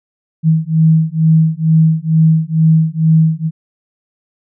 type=beating tone pair; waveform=sine; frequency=158.9 / 161.1 Hz; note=D#3 / E3; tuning=+37 / -39 cents; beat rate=2.2 Hz; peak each=-11 dBFS; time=0.43-3.51 s; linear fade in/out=50 ms; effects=none